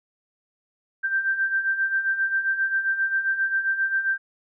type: beating tone pair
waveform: sine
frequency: 1564 / 1571.5 Hz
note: G6 / G6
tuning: -4 / +4 cents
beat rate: 7.5 Hz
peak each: -28 / -22 dBFS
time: 1.03-4.18 s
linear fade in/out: 20 ms
effects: none